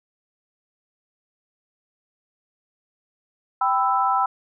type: chord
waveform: sine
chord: E minor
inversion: first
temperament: equal with one note detuned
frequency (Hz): 784 / 998.7 / 1318.5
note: G5 / B5 / E6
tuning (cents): 0 / +19 / 0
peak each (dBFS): -22 / -22 / -22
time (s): 3.61-4.26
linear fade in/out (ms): 5
effects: none